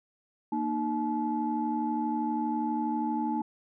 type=tone cluster; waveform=sine; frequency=234.2 / 306.6 / 861 Hz; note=A#3 / D#4 / A5; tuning=+8 / -25 / -38 cents; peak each=-31 dBFS; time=0.52-3.42 s; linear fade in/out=5 ms; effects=tanh soft clip ceiling -17 dBFS